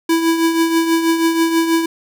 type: tone with tremolo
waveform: square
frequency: 329.6 Hz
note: E4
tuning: in tune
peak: -11 dBFS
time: 0.09-1.86 s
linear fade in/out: 5 ms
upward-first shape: triangle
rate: 6.2 Hz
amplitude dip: 60%
effects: 8-bit